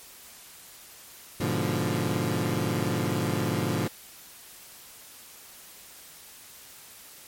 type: chord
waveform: 20% pulse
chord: G# diminished seventh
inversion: none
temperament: equal with one note detuned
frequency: 103.83 / 123.47 / 147.26 / 174.61 Hz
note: G#2 / B2 / D3 / F3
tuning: 0 / 0 / +5 / 0 cents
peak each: -26 dBFS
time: 1.4-3.88 s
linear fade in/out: 5 ms
effects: white hiss -48 dBFS RMS until 7.27 s + MP3 64 kbps